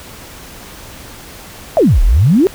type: exponential two-way sweep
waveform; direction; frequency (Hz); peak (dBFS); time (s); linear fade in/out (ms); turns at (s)
sine; down then up; 717 to 33.81 to 414.9; -6; 1.77-2.47; 0; 2.02
effects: pink hiss -34 dBFS RMS until 2.54 s